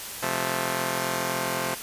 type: chord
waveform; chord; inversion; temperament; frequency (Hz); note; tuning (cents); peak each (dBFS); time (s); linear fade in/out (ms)
5% pulse; F major; second; just; 130.96 / 174.61 / 218.3; C3 / F3 / A3; +2 / 0 / -13; -20; 0.22-1.75; 10
effects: white hiss -36 dBFS RMS until 1.82 s + resampled to 32000 Hz